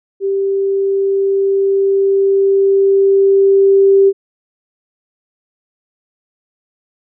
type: tone with level ramp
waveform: sine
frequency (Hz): 392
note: G4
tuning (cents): 0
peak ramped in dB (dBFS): -13 to -5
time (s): 0.2-4.13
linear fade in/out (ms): 50
effects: none